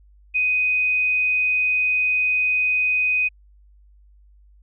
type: tone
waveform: sine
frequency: 2500 Hz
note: D#7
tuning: 8 cents sharp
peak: -17 dBFS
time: 0.34-3.29 s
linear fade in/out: 20 ms
effects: added 50 Hz sine -49 dBFS peak until 4.62 s